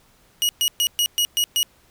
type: tone bursts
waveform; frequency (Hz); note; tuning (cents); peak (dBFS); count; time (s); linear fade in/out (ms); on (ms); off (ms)
sawtooth; 2900; F#7; -35; -14; 7; 0.42-1.63; 0; 70; 120
effects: pink hiss -57 dBFS RMS until 1.9 s